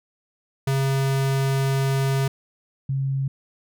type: tone pair in turn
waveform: square / sine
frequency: 135.6 / 135.6 Hz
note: C#3 / C#3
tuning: -38 / -38 cents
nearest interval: unison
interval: 0 cents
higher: neither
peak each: -20 / -21 dBFS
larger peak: first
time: 0.67-2.28 / 2.89-3.28 s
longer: first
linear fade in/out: 5 ms
effects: none